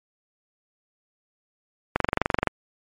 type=click train; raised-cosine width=0.5 ms; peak=-5 dBFS; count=13; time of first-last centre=1.96-2.473 s; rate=23.4 Hz; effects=MP3 64 kbps